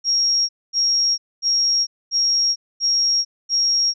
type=tone bursts; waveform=sine; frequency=5588 Hz; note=F8; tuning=in tune; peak=-15 dBFS; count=6; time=0.04-3.94 s; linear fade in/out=50 ms; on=450 ms; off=240 ms; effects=none